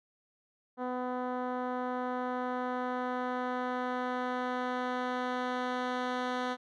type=tone with low-pass filter sweep; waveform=10% pulse; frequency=250.7 Hz; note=B3; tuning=26 cents sharp; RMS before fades=-34 dBFS; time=0.77-6.57 s; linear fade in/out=50 ms; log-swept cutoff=980 to 3500 Hz; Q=0.76; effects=none